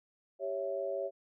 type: chord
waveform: sine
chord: C# diminished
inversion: second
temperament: equal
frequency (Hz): 392 / 554.4 / 659.3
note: G4 / C#5 / E5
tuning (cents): 0 / 0 / 0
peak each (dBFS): -39 / -35 / -39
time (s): 0.39-1.11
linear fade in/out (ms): 50
effects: none